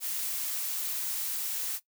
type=noise; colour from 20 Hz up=blue; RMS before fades=-33 dBFS; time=0-1.8 s; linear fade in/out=50 ms; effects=noise-tail reverb RT60 0.1 s tail -17 dB re dry